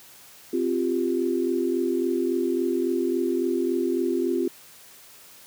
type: chord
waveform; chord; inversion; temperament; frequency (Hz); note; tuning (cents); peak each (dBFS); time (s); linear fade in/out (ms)
sine; C suspended fourth; none; just; 261.6 / 348.8 / 392.4; C4 / F4 / G4; 0 / -2 / +2; -27 / -24 / -28; 0.53-4.48; 5
effects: white hiss -49 dBFS RMS until 5.46 s + high-pass 80 Hz 12 dB/octave